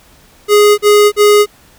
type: tone bursts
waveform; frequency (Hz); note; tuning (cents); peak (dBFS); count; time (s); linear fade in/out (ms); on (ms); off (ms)
square; 415.3; G#4; 0; -5; 3; 0.48-1.462; 50; 300; 41
effects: pink hiss -45 dBFS RMS until 1.78 s